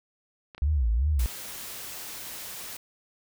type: clicks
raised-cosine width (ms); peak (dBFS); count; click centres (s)
0.3; -28; 2; 0.548 / 0.58
type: tone with vibrato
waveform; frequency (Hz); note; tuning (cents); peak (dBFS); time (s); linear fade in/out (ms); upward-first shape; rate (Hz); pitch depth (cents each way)
sine; 64.9; C2; -13; -21; 0.62-1.26; 0; sine; 2.6; 300
type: noise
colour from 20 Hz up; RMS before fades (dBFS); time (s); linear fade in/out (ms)
white; -39; 1.19-2.77; 5
effects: none